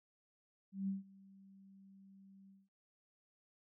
sine tone with ADSR envelope, 194.3 Hz, G3, 15 cents flat, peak -34 dBFS, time 0.72-2.69 s, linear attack 160 ms, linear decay 150 ms, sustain -24 dB, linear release 200 ms, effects none

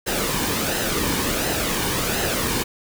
pink noise with flanger, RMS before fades -23 dBFS, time 0.06-2.64 s, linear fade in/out 20 ms, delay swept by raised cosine 0.87 to 1.53 ms, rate 1.4 Hz, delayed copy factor -0.5, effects none

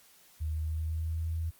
sine tone with pitch glide, 77.78 to 81.51 Hz, D#2 to E2, 0 to -19 cents, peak -30 dBFS, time 0.4-1.51 s, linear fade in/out 20 ms, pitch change +81 cents, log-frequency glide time 0.5-1.26 s, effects white hiss -60 dBFS RMS until 1.59 s + Opus 48 kbps

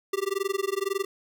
square tone with amplitude modulation, 392 Hz, G4, in tune, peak -23 dBFS, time 0.13-1.05 s, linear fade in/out 5 ms, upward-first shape sine, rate 21.9 Hz, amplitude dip 100%, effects none

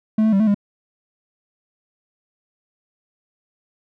triangle tone with pitch steps, 217.1 / 219.8 / 195.1 / 218.8 / 202.8 Hz, A3 / A3 / G3 / A3 / G#3, -23 / -2 / -8 / -9 / -41 cents, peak -11 dBFS, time 0.18-0.545 s, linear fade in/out 5 ms, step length 73 ms, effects none

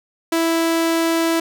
sawtooth tone, 329.9 Hz, E4, 1 cent sharp, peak -12 dBFS, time 0.32-1.4 s, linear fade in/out 5 ms, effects none

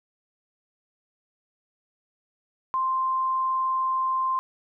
sine tone, 1046.5 Hz, C6, in tune, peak -22 dBFS, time 2.74-4.39 s, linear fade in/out 0 ms, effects none

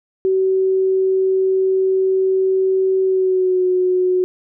sine tone with pitch glide, 379.5 to 366.4 Hz, F#4 to F#4, +44 to -17 cents, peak -13 dBFS, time 0.25-4.24 s, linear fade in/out 0 ms, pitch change -61 cents, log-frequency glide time 3.03-3.65 s, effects none

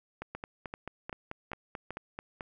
two click trains, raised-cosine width 0.5 ms, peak -23 / -23 dBFS, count 11 / 5, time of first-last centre 0.22-2.408 / 0.35-1.906 s, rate 4.57 / 2.57 Hz, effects none

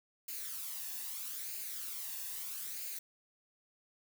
blue noise with flanger, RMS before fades -42 dBFS, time 0.28-2.99 s, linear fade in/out 5 ms, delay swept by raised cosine 0.43 to 1.13 ms, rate 0.78 Hz, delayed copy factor +0.55, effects none

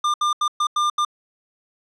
square tone bursts at uneven times, 1200 Hz, D6, 37 cents sharp, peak -18 dBFS, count 6, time 0.04-0.14 / 0.21-0.33 / 0.41-0.48 / 0.6-0.67 / 0.76-0.9 / 0.98-1.05 s, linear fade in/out 5 ms, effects low-pass 6000 Hz 12 dB/octave

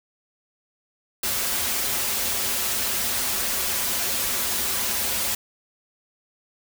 white noise with comb filter, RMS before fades -25 dBFS, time 1.23-5.35 s, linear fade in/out 5 ms, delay 6.5 ms, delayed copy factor -0.8, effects none

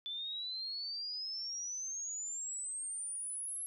sine exponential sweep, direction up, 3486 to 11175 Hz, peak -38 dBFS, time 0.06-3.66 s, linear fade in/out 0 ms, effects 13-bit

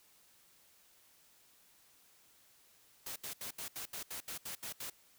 white noise bursts, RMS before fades -43 dBFS, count 11, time 3.06-4.9 s, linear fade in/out 5 ms, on 100 ms, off 74 ms, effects white hiss -66 dBFS RMS until 5.18 s

